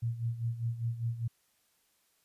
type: tone with tremolo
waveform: sine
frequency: 116.54 Hz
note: A#2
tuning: in tune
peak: -28 dBFS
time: 0.02-1.28 s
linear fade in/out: 10 ms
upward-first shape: sine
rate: 5 Hz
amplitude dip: 75%
effects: white hiss -72 dBFS RMS until 2.24 s + resampled to 32000 Hz